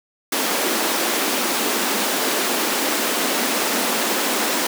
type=high-pass noise; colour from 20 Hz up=pink; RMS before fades=-21 dBFS; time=0.32-4.67 s; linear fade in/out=5 ms; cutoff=220 Hz; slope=48 dB/octave; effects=none